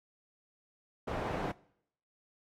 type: low-pass noise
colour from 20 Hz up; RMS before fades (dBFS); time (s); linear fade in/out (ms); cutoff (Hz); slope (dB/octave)
white; -36; 1.07-1.52; 10; 820; 12
effects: noise-tail reverb RT60 0.7 s tail -22 dB re dry + AAC 48 kbps

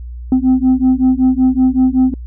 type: beating tone pair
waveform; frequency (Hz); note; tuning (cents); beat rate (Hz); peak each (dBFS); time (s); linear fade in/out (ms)
sine; 255.4 / 260.7; C4 / C4; -42 / -6; 5.3; -10; 0.32-2.14; 2
effects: tanh soft clip ceiling -6 dBFS + added 60 Hz sine -25 dBFS peak until 2.26 s

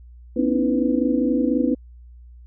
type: tone cluster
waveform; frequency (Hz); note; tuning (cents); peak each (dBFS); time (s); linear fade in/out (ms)
sine; 245.9 / 270 / 300.4 / 326.1 / 495.9; B3 / C#4 / D4 / E4 / B4; -7 / -45 / +39 / -19 / +7; -22 / -22 / -25 / -25 / -26; 0.36-1.75; 10
effects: added 60 Hz sine -41 dBFS peak until 2.46 s

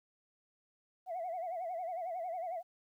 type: tone with vibrato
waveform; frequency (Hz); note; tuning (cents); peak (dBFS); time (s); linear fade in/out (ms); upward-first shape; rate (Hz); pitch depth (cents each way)
sine; 699; F5; +1; -35; 1.06-2.63; 50; sine; 11; 120
effects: tanh soft clip ceiling -33 dBFS + 12-bit

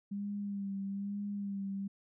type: tone with vibrato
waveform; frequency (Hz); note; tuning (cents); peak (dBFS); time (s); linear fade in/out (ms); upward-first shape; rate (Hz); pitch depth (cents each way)
sine; 199.8; G3; +33; -35; 0.11-1.88; 10; sine; 1.1; 34
effects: none

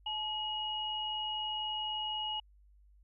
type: tone pair together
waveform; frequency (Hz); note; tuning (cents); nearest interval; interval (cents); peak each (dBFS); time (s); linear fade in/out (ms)
sine; 861.1 / 2894; A5 / F#7; -38 / -39; octave + major sixth; 2099; -39 / -35; 0.06-2.4; 5
effects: added 50 Hz sine -59 dBFS peak until 3.03 s

